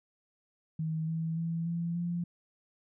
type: tone with pitch steps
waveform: sine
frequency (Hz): 159.1 / 162.44 / 165.86 / 169.34 / 172.9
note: D#3 / E3 / E3 / E3 / F3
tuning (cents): +39 / -25 / +11 / +47 / -17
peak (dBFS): -30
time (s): 0.79-2.24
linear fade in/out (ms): 5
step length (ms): 290
effects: none